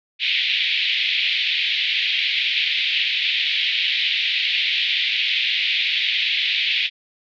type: band-pass noise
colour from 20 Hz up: white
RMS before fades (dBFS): -21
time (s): 0.19-6.9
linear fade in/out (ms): 50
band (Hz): 2100 to 3800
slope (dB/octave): 48
effects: none